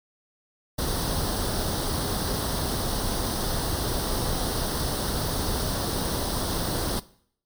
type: noise with comb filter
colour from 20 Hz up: pink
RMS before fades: -27 dBFS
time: 0.78-7 s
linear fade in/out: 10 ms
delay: 0.21 ms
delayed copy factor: +0.75
effects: noise-tail reverb RT60 0.6 s tail -19 dB re dry + MP3 96 kbps